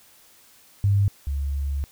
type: tone pair in turn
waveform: sine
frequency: 100 / 69.96 Hz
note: G2 / C#2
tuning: +35 / +17 cents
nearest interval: tritone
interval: 618 cents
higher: first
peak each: -16 / -23 dBFS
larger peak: first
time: 0.84-1.08 / 1.27-1.84 s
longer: second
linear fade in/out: 0 ms
effects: white hiss -54 dBFS RMS until 1.91 s